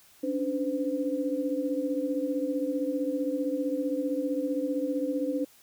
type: tone cluster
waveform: sine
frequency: 279.1 / 294.5 / 510 Hz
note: C#4 / D4 / C5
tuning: +12 / +5 / -44 cents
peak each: -31 dBFS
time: 0.23-5.45 s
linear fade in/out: 10 ms
effects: white hiss -58 dBFS RMS until 5.62 s